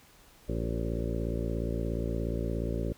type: harmonic tone with a mistuned harmonic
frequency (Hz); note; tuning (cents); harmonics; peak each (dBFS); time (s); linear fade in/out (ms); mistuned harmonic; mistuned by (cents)
57; A#1; -38; 1 / 2 / 3 / 4 / 5 / 6 / 7 / 8 / 9 / 10; -33 / -36 / -38 / -39 / -40 / -41 / -41 / -42 / -43 / -43; 0.48-2.93; 10; 7; -39
effects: pink hiss -58 dBFS RMS until 2.97 s